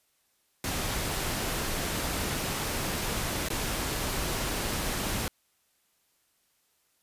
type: noise with dropouts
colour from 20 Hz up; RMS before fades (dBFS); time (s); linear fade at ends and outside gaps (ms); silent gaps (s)
pink; -31; 0.64-5.28; 1; 3.486-3.502
effects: white hiss -71 dBFS RMS until 7.02 s + resampled to 32000 Hz